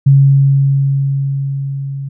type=tone with level ramp; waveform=sine; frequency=137.9 Hz; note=C#3; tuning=9 cents flat; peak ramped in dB=-3 to -20 dBFS; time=0.06-2.09 s; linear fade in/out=10 ms; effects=none